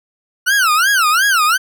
40% pulse tone with vibrato, 1418 Hz, F6, 26 cents sharp, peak -10 dBFS, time 0.46-1.58 s, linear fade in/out 20 ms, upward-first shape sine, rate 2.8 Hz, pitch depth 270 cents each way, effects none

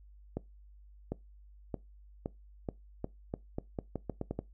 accelerating click train, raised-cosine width 2 ms, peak -21 dBFS, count 14, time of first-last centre 0.37-4.39 s, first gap 750 ms, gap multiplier 0.83, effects noise-tail reverb RT60 0.2 s tail -21 dB re dry + added 50 Hz sine -53 dBFS peak until 4.53 s

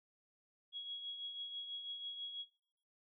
sine tone with tremolo, 3322 Hz, G#7, in tune, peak -40 dBFS, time 0.72-2.46 s, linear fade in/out 50 ms, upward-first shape triangle, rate 6.1 Hz, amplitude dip 55%, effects noise-tail reverb RT60 0.7 s tail -20 dB re dry

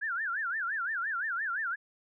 sine tone with vibrato, 1568 Hz, G6, in tune, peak -30 dBFS, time 0.01-1.76 s, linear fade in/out 20 ms, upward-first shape sine, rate 5.8 Hz, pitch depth 250 cents each way, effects none

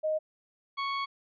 sine / sawtooth tone pair in turn, 622.3 / 1108.8 Hz, D#5 / C#6, 0 / 0 cents, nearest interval minor seventh, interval 1000 cents, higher second, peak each -26 dBFS, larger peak neither, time 0.03-0.19 / 0.77-1.06 s, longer second, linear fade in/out 20 ms, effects resampled to 11025 Hz

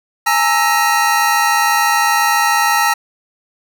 square tone cluster, 833 / 913 / 1319 / 1887 Hz, G#5 / A#5 / E6 / A#6, +5 / -36 / +1 / +21 cents, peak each -18 dBFS, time 0.26-2.94 s, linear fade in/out 10 ms, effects none

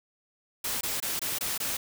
white noise bursts, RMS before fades -31 dBFS, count 6, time 0.64-1.77 s, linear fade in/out 5 ms, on 170 ms, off 22 ms, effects none

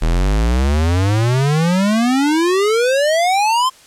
square exponential sweep, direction up, 38.43 to 1062 Hz, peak -13 dBFS, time 0.01-3.7 s, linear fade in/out 20 ms, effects white hiss -45 dBFS RMS until 3.86 s + low-pass 9000 Hz 12 dB/octave

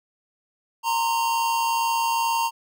square tone pair together, 924.2 / 1046.5 Hz, A#5 / C6, -15 / 0 cents, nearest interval major second, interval 215 cents, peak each -22 / -30 dBFS, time 0.83-2.51 s, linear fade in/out 50 ms, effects none

